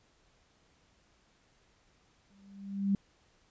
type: tone with exponential growth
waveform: sine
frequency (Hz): 197.8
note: G3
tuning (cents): +16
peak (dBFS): -23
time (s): 2.3-2.95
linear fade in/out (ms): 2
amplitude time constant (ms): 140
effects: pink hiss -68 dBFS RMS until 3.5 s + resampled to 16000 Hz